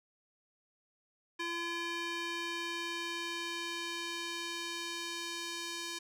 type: tone with band-pass filter sweep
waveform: square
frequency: 340.3 Hz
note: F4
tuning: 45 cents flat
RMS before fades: -39 dBFS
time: 1.39-5.99 s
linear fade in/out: 10 ms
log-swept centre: 2300 to 4800 Hz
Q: 0.96
effects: none